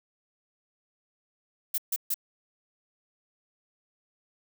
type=noise bursts; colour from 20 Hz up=violet; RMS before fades=-28 dBFS; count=3; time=1.74-2.143 s; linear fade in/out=5 ms; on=41 ms; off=140 ms; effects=none